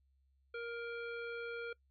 harmonic tone, 468.8 Hz, A#4, 10 cents sharp, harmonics 1 / 3 / 5 / 7 / 9, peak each -42 / -45 / -51 / -58 / -63 dBFS, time 0.54-1.73 s, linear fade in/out 5 ms, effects noise-tail reverb RT60 0.1 s tail -23 dB re dry + added 67 Hz sine -70 dBFS peak until 1.9 s

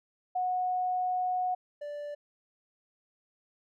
sine / triangle tone pair in turn, 732 / 585.2 Hz, F#5 / D5, -19 / -6 cents, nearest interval major third, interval 387 cents, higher first, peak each -27 / -34 dBFS, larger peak first, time 0.35-1.55 / 1.81-2.15 s, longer first, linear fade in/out 10 ms, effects none

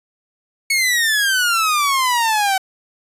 sawtooth exponential sweep, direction down, 2217 to 754 Hz, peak -11 dBFS, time 0.7-2.58 s, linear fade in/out 5 ms, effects resampled to 32000 Hz

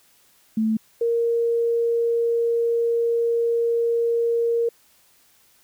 sine tone pair in turn, 220 / 466.2 Hz, A3 / A#4, 0 / 0 cents, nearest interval octave + minor second, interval 1300 cents, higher second, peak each -18 dBFS, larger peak neither, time 0.57-0.77 / 1.01-4.69 s, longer second, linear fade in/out 5 ms, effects white hiss -58 dBFS RMS until 5.63 s

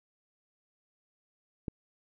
click, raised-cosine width 3 ms, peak -21 dBFS, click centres 1.682 s, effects none

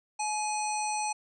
harmonic tone with a mistuned harmonic, 849 Hz, G#5, 38 cents sharp, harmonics 1 / 3 / 5 / 7 / 9 / 10, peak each -30 / -38 / -43 / -38 / -44 / -41 dBFS, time 0.19-1.13 s, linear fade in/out 10 ms, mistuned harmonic 3, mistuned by -34 cents, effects none

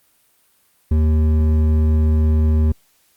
triangle tone with hard clipping, 77.78 Hz, D#2, in tune, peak -14 dBFS, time 0.91-2.72 s, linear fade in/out 5 ms, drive 13 dB, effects white hiss -59 dBFS RMS until 3.16 s + Opus 32 kbps

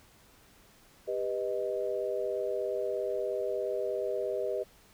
sine chord, G augmented, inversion none, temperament equal with one note detuned, 397 / 493.9 / 622.3 Hz, G4 / B4 / D#5, +22 / 0 / 0 cents, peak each -34 dBFS, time 1.07-4.64 s, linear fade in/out 20 ms, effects pink hiss -60 dBFS RMS until 4.93 s

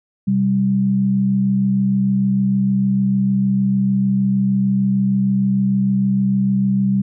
sine tone pair together, 129.42 / 196 Hz, C3 / G3, -19 / 0 cents, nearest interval perfect fifth, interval 719 cents, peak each -22 / -14 dBFS, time 0.27-7.02 s, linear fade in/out 10 ms, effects none

